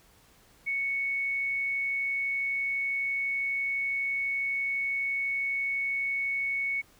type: tone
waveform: sine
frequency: 2217 Hz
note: C#7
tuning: in tune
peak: -27 dBFS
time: 0.66-6.82 s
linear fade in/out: 20 ms
effects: pink hiss -60 dBFS RMS until 6.99 s